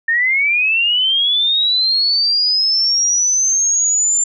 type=linear sweep; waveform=sine; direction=up; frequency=1797 to 7260 Hz; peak=-12 dBFS; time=0.08-4.24 s; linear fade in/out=5 ms; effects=none